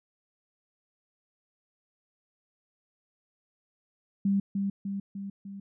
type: tone with echo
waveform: sine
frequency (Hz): 197.8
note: G3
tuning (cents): +16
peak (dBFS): -22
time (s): 4.25-4.4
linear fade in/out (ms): 5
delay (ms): 300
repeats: 4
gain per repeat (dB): -4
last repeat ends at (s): 5.6
effects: none